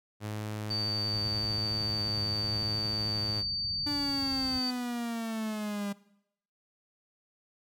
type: tone with vibrato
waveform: sawtooth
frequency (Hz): 105.9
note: G#2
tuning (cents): +34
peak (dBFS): -30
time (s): 0.2-3.44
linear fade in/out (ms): 50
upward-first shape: sine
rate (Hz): 0.86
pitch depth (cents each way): 13
type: tone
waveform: sine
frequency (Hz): 4600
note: D8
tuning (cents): -37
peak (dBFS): -30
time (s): 0.7-4.71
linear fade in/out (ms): 10
type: low-pass noise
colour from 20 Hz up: pink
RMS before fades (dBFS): -42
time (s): 1.11-4.6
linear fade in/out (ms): 20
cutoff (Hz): 170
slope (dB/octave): 24
type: exponential sweep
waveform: 45% pulse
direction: down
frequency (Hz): 292.6 to 199.9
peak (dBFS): -32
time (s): 3.86-5.93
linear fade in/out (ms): 10
effects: noise-tail reverb RT60 0.8 s tail -20 dB re dry + high-pass 60 Hz 12 dB/octave